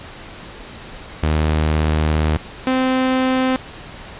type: tone pair in turn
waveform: sawtooth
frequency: 77.4 / 259.1 Hz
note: D#2 / C4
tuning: -9 / -17 cents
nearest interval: octave + major sixth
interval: 2092 cents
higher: second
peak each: -11 dBFS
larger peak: neither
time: 1.23-2.37 / 2.67-3.56 s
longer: first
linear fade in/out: 0 ms
effects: pink hiss -36 dBFS RMS until 4.19 s + resampled to 8000 Hz